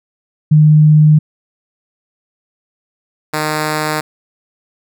sine / 5% pulse tone pair in turn, 152.7 / 153.58 Hz, D#3 / D#3, -32 / -22 cents, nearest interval unison, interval 10 cents, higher second, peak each -4 dBFS, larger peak neither, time 0.51-1.19 / 3.33-4.01 s, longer neither, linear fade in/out 10 ms, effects none

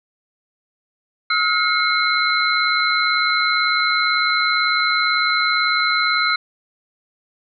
sine tone cluster, 1285 / 1423 / 2159 / 4065 Hz, E6 / F6 / C#7 / B7, -45 / +32 / -46 / +49 cents, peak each -21 dBFS, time 1.3-6.36 s, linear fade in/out 5 ms, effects none

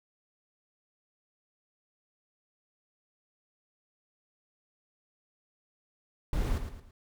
brown noise with echo, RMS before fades -29 dBFS, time 6.33-6.58 s, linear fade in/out 2 ms, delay 110 ms, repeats 3, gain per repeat -8 dB, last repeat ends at 6.91 s, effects none

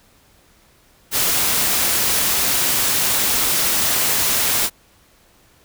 white noise, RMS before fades -18 dBFS, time 1.11-4.7 s, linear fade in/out 50 ms, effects pink hiss -54 dBFS RMS until 5.64 s

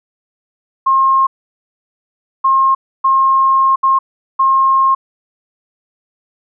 sine tone bursts at uneven times, 1070 Hz, C6, 38 cents sharp, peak -8 dBFS, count 5, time 0.86-1.27 / 2.44-2.75 / 3.04-3.76 / 3.83-3.99 / 4.39-4.95 s, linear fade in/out 10 ms, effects none

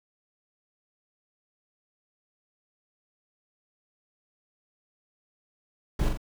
brown noise with echo, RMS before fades -25 dBFS, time 5.99-6.09 s, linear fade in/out 5 ms, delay 42 ms, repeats 2, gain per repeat -4 dB, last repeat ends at 6.174 s, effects none

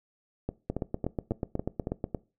two click trains, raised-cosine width 2 ms, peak -17 / -16 dBFS, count 7 / 12, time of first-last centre 0.49-2.147 / 0.7-2.041 s, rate 3.62 / 8.2 Hz, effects noise-tail reverb RT60 0.3 s tail -20 dB re dry

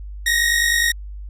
sawtooth tone pair together, 1850.2 / 1900 Hz, A#6 / A#6, -13 / +33 cents, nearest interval unison, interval 46 cents, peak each -15 dBFS, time 0.26-0.92 s, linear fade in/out 5 ms, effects added 50 Hz sine -30 dBFS peak until 1.29 s + resampled to 32000 Hz

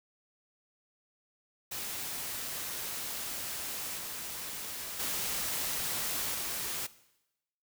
white noise with level steps, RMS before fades -38 / -40 / -34 / -36 dBFS, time 1.71-6.87 s, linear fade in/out 10 ms, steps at 3.97 / 4.99 / 6.34 s, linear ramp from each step 10 ms, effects noise-tail reverb RT60 0.9 s tail -18 dB re dry

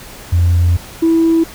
sine tone pair in turn, 86.7 / 328.2 Hz, F2 / E4, -12 / -8 cents, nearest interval octave + major seventh, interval 2304 cents, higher second, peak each -7 dBFS, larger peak neither, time 0.32-0.77 / 1.02-1.44 s, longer first, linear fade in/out 10 ms, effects tanh soft clip ceiling -5 dBFS + pink hiss -34 dBFS RMS until 1.54 s

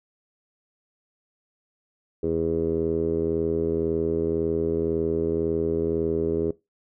10% pulse tone with low-pass filter, 81.9 Hz, E2, 11 cents flat, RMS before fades -25 dBFS, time 2.23-6.51 s, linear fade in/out 5 ms, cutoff 420 Hz, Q 4.4, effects noise-tail reverb RT60 0.2 s tail -20 dB re dry

